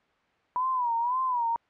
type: tone with vibrato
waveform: sine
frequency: 980 Hz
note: B5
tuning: 14 cents flat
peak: -24 dBFS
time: 0.56-1.56 s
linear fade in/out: 0 ms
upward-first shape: sine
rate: 1.9 Hz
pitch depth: 110 cents each way
effects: white hiss -66 dBFS RMS until 1.69 s + low-pass 2000 Hz 12 dB/octave